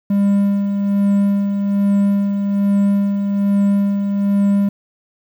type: tone with tremolo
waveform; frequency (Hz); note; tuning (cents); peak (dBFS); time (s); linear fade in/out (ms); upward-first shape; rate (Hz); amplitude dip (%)
triangle; 200.4; G3; +38; -9; 0.1-4.69; 5; sine; 1.2; 45
effects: 8-bit